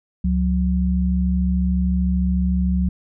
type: tone pair together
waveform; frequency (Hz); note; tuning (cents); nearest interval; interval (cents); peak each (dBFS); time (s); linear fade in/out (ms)
sine; 69.3 / 182.88; C#2 / F#3; 0 / -20; octave + perfect fourth; 1680; -19; 0.24-2.89; 5
effects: none